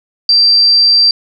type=tone; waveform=sine; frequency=4699 Hz; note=D8; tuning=in tune; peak=-5 dBFS; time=0.29-1.11 s; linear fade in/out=2 ms; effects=none